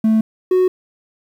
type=tone pair in turn; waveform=triangle; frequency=220 / 368.8 Hz; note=A3 / F#4; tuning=0 / -6 cents; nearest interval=major sixth; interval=894 cents; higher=second; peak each=-8 dBFS; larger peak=neither; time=0.04-0.21 / 0.51-0.68 s; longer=neither; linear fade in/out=5 ms; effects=tanh soft clip ceiling -5 dBFS + 8-bit